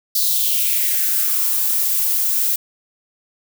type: noise with high-pass filter sweep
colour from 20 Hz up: violet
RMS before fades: -18 dBFS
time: 0.15-2.56 s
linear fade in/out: 5 ms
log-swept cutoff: 4500 to 290 Hz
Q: 3.7
effects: none